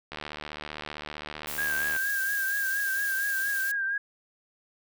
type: click train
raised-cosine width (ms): 0.3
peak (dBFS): -20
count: 140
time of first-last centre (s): 0.12-1.964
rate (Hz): 75.4
type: noise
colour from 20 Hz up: blue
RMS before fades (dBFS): -36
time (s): 1.47-3.72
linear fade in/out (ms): 10
type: tone with vibrato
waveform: sine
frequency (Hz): 1605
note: G6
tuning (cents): +40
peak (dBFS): -26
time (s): 1.58-3.98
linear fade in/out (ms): 5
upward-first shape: triangle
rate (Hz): 4.3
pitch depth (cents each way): 59
effects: none